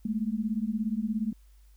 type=beating tone pair; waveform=sine; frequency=208.9 / 225.9 Hz; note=G#3 / A3; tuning=+10 / +46 cents; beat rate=17 Hz; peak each=-30 dBFS; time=0.05-1.33 s; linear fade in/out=5 ms; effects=added 50 Hz sine -53 dBFS peak until 1.76 s + white hiss -69 dBFS RMS until 1.76 s